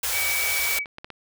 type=band-stop noise; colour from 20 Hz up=white; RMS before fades=-26 dBFS; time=0.03-0.79 s; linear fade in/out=5 ms; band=110 to 410 Hz; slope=96 dB/octave
type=tone with vibrato; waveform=sine; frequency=2277 Hz; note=C#7; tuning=46 cents sharp; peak=-25 dBFS; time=0.11-0.86 s; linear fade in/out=50 ms; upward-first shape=sine; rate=19 Hz; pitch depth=11 cents each way
type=clicks; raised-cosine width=0.3 ms; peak=-21 dBFS; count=5; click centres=0.787 / 0.858 / 0.984 / 1.045 / 1.103 s
effects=none